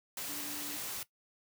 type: tone in noise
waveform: sine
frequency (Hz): 292.4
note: D4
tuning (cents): -7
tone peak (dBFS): -46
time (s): 0.29-0.77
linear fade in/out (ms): 2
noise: white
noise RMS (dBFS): -40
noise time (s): 0.17-1.03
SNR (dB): -9
effects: noise-tail reverb RT60 0.1 s tail -17 dB re dry + high-pass 80 Hz 12 dB/octave